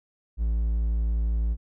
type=tone; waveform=triangle; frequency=55.9 Hz; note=A1; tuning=28 cents sharp; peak=-20 dBFS; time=0.37-1.57 s; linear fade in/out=50 ms; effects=none